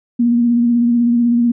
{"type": "tone with vibrato", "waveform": "sine", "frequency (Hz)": 237.7, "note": "A#3", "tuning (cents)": 34, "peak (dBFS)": -10, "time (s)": [0.19, 1.52], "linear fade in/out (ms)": 10, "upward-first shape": "sine", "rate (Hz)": 16, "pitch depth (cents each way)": 29, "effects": []}